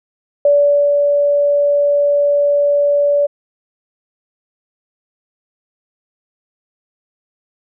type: tone with ADSR envelope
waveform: sine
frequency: 576 Hz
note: D5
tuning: 34 cents flat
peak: -7 dBFS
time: 0.45-3.27 s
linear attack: 3 ms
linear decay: 460 ms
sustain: -3 dB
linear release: 16 ms
effects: none